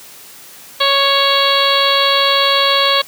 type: harmonic tone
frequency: 554.4 Hz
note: C#5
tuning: in tune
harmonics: 1 / 2 / 3 / 4 / 5 / 6 / 7 / 8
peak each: -18 / -16 / -22 / -22 / -22 / -17 / -18 / -20 dBFS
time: 0.8-3.02 s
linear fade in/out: 10 ms
effects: white hiss -38 dBFS RMS until 3.07 s + high-pass 100 Hz 12 dB/octave